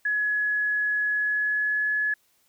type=tone with pitch glide; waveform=sine; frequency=1690 to 1702.7 Hz; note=G#6 to G#6; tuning=+30 to +43 cents; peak=-22 dBFS; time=0.05-2.14 s; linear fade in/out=5 ms; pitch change=+13 cents; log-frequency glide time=1.07-1.88 s; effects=white hiss -66 dBFS RMS until 2.48 s